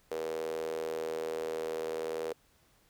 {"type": "tone with high-pass filter", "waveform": "sawtooth", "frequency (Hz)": 80.4, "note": "E2", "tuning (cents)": -43, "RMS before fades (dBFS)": -36, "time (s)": [0.11, 2.33], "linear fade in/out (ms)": 5, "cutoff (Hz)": 460, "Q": 8.2, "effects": ["pink hiss -67 dBFS RMS until 2.89 s"]}